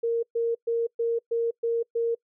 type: tone bursts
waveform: sine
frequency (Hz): 463.9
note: A#4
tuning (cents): -8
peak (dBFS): -22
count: 7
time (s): 0.03-2.15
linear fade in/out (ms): 10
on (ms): 200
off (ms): 120
effects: noise-tail reverb RT60 0.1 s tail -25 dB re dry